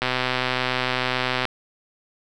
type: click train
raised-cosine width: 0.3 ms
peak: -6 dBFS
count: 183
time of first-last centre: 0.02-1.453 s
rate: 127 Hz
effects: none